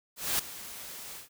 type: noise with ADSR envelope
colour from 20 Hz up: white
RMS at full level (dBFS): -27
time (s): 0.16-1.29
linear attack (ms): 230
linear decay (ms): 6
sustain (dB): -16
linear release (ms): 120
effects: none